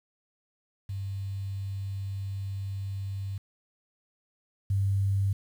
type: tone pair in turn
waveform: sine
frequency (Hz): 98 / 98.38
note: G2 / G2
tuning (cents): 0 / +7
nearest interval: unison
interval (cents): 7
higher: second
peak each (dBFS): -31 / -23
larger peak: second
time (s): 0.89-3.38 / 4.7-5.33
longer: first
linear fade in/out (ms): 5
effects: 9-bit